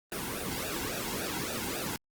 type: noise with flanger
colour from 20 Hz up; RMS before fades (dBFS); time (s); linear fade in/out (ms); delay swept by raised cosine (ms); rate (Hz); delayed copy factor
pink; -35; 0.12-1.96; 0; 0.94 to 1.7; 3.6; -0.85
effects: Opus 24 kbps